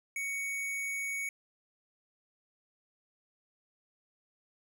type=tone; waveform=square; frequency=2232 Hz; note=C#7; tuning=11 cents sharp; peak=-34 dBFS; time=0.16-1.29 s; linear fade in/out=2 ms; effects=none